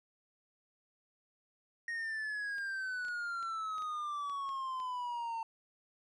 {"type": "exponential sweep", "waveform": "triangle", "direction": "down", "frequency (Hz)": [1871, 900], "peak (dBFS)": -34, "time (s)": [1.88, 5.43], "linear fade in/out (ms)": 2}
{"type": "clicks", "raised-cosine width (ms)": 0.2, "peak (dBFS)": -37, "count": 9, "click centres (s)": [2.583, 3.05, 3.084, 3.428, 3.782, 3.822, 4.297, 4.491, 4.801]}
{"effects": ["resampled to 24000 Hz"]}